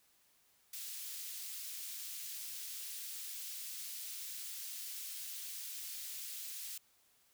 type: high-pass noise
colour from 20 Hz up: white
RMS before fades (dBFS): -45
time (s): 0.73-6.78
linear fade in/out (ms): 5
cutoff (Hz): 3000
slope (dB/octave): 12
effects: white hiss -71 dBFS RMS until 7.33 s